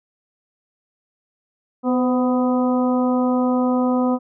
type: harmonic tone with a mistuned harmonic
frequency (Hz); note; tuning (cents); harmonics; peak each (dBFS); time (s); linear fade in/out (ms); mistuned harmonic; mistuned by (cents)
250; B3; +21; 1 / 2 / 3 / 4 / 5; -17 / -23 / -27 / -29 / -31; 1.83-4.19; 50; 2; +34
effects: none